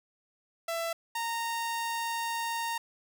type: tone pair in turn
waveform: sawtooth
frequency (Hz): 667 / 924.5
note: E5 / A#5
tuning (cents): +20 / -15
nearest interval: tritone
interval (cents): 565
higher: second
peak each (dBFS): -27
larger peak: neither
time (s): 0.68-0.93 / 1.15-2.78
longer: second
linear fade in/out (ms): 5
effects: none